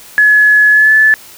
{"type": "tone with pitch glide", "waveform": "sine", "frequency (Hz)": [1700, 1737.7], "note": ["G#6", "A6"], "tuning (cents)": [40, -22], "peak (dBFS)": -4, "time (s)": [0.18, 1.14], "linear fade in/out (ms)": 0, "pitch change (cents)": 38, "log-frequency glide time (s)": [0.71, 0.93], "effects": ["white hiss -36 dBFS RMS until 1.37 s"]}